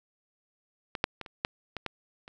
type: clicks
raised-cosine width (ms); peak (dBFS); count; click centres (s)
0.3; -17 / -7 / -21 / -28 / -10 / -19 / -16 / -30; 8; 0.952 / 1.041 / 1.213 / 1.262 / 1.449 / 1.767 / 1.863 / 2.279
effects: none